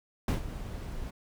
brown noise with ADSR envelope, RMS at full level -24 dBFS, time 0.28-1.11 s, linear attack 3 ms, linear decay 120 ms, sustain -14 dB, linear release 13 ms, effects none

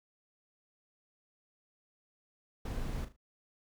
brown noise with echo, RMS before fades -37 dBFS, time 2.65-3.05 s, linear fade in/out 5 ms, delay 38 ms, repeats 3, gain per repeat -10 dB, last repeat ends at 3.164 s, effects none

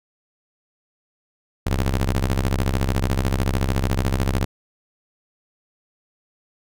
sawtooth ring-modulated tone, 66.3 Hz, C2, 23 cents sharp, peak -12 dBFS, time 1.66-4.45 s, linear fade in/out 10 ms, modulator 26.3 Hz, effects none

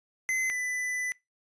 square tone pair in turn, 2046 / 1995.8 Hz, C7 / B6, -39 / +18 cents, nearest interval unison, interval 43 cents, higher first, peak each -26 / -30 dBFS, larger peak first, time 0.29-0.5 / 0.5-1.12 s, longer second, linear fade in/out 0 ms, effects noise-tail reverb RT60 0.2 s tail -22 dB re dry + resampled to 22050 Hz

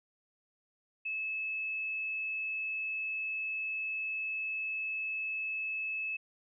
sine tone, 2600 Hz, E7, 24 cents flat, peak -33 dBFS, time 1.05-6.17 s, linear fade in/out 10 ms, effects none

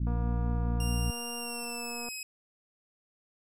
harmonic tone, 58.3 Hz, A#1, 1 cent sharp, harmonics 1 / 2 / 3 / 4 / 5, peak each -28 / -33 / -37 / -40 / -46 dBFS, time 0-1.11 s, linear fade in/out 5 ms
click train, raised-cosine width 1 ms, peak -30 dBFS, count 481, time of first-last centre 0.07-2.087 s, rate 238 Hz
15% pulse tone with pitch glide, 2794 to 2547 Hz, F7 to D#7, 0 to +40 cents, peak -30 dBFS, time 0.8-2.23 s, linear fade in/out 2 ms, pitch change -160 cents, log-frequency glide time 1.38-2.05 s
effects none

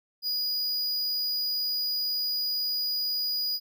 square tone, 4911 Hz, D#8, 23 cents flat, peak -27 dBFS, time 0.22-3.6 s, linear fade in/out 50 ms, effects none

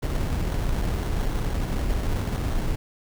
brown noise with sample-and-hold, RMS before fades -25 dBFS, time 0.02-2.76 s, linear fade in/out 10 ms, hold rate 2450 Hz, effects none

